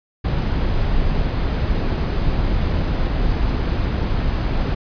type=noise; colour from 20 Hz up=brown; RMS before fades=-19 dBFS; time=0.24-4.75 s; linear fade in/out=10 ms; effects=resampled to 11025 Hz